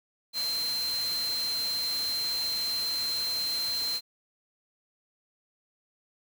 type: tone in noise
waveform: sine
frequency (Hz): 4127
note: C8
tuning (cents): -25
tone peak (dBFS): -28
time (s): 0.33-4.01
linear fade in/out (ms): 50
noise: white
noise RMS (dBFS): -38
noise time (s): 0.33-4.01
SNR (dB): +7
effects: none